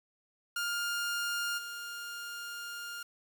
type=tone with level steps; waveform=sawtooth; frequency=1408 Hz; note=F6; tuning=14 cents sharp; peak=-28 / -36 dBFS; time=0.56-3.03 s; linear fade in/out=5 ms; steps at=1.57 s; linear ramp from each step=20 ms; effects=9-bit